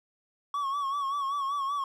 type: tone with vibrato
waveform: triangle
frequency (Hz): 1117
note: C#6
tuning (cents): +13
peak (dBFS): -26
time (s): 0.54-1.84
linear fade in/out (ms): 2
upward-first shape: sine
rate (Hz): 5.2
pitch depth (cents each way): 65
effects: none